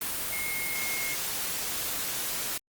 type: tone in noise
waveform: sine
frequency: 2152 Hz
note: C7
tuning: 48 cents sharp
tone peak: -33 dBFS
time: 0.32-1.15 s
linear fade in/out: 5 ms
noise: white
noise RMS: -32 dBFS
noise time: 0.01-2.58 s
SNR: -4 dB
effects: Opus 32 kbps